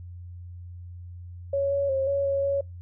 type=tone with pitch steps; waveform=sine; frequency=556 / 560 / 537 / 558 / 553 / 557 Hz; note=C#5 / C#5 / C5 / C#5 / C#5 / C#5; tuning=+5 / +18 / +45 / +11 / -4 / +8 cents; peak=-22 dBFS; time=1.53-2.61 s; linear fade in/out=5 ms; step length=180 ms; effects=noise-tail reverb RT60 0.2 s tail -25 dB re dry + added 88 Hz sine -38 dBFS peak until 2.81 s